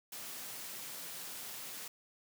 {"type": "high-pass noise", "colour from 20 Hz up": "white", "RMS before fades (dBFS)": -45, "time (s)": [0.12, 1.88], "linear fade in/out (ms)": 5, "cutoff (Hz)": 110, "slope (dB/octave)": 96, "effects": []}